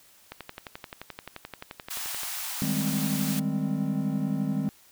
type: click train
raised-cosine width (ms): 0.3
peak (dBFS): -21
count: 23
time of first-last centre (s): 0.32-2.233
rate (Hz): 11.5
type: high-pass noise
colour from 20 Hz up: white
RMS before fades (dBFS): -34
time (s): 1.9-3.4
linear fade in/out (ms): 10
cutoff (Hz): 670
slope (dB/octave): 48
type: chord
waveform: triangle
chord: Ab major seventh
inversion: second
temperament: equal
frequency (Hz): 155.56 / 196 / 207.7 / 261.6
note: Eb3 / G3 / Ab3 / C4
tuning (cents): 0 / 0 / 0 / 0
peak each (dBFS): -29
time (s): 2.62-4.69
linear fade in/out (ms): 0
effects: white hiss -57 dBFS RMS until 4.91 s